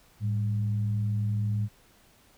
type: tone pair together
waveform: sine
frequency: 107.35 / 198.6 Hz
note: A2 / G3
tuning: -42 / +23 cents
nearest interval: major seventh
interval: 1065 cents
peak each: -25 / -36 dBFS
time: 0.2-1.69 s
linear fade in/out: 50 ms
effects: pink hiss -60 dBFS RMS until 2.37 s